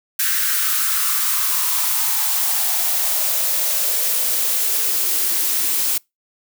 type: noise with high-pass filter sweep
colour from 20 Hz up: blue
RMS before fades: -19 dBFS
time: 0.19-5.98 s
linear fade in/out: 5 ms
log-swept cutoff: 1600 to 270 Hz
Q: 4
effects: noise-tail reverb RT60 0.2 s tail -26 dB re dry